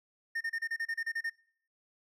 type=tone bursts; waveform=triangle; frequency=1825 Hz; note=A#6; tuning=37 cents flat; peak=-29 dBFS; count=11; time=0.35-1.299 s; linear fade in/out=10 ms; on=59 ms; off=30 ms; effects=noise-tail reverb RT60 0.7 s tail -25 dB re dry